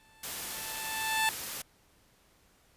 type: tone with exponential growth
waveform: 15% pulse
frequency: 880 Hz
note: A5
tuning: in tune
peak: -18 dBFS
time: 0-1.29 s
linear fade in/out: 0 ms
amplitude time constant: 280 ms
type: noise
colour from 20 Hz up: white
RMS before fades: -38 dBFS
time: 0.23-1.62 s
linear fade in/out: 5 ms
effects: pink hiss -65 dBFS RMS until 2.76 s + resampled to 32000 Hz